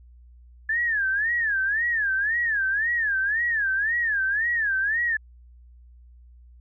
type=tone with vibrato; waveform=sine; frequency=1719 Hz; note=A6; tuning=41 cents flat; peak=-21 dBFS; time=0.69-5.17 s; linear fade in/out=5 ms; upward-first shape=sine; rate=1.9 Hz; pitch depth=190 cents each way; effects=added 60 Hz sine -47 dBFS peak until 6.6 s